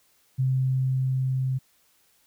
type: tone with level ramp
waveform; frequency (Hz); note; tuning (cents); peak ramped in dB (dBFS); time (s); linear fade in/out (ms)
sine; 130.81; C3; 0; -20 to -23; 0.38-1.59; 20
effects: white hiss -64 dBFS RMS until 2.26 s